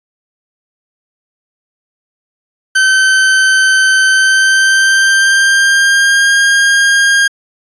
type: tone with pitch glide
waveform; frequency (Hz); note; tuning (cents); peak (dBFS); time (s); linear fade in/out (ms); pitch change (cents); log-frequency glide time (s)
40% pulse; 1539 to 1614.6; G6 to G#6; -32 to -49; -6; 2.75-7.28; 10; +83; 4.09-6.34
effects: resampled to 22050 Hz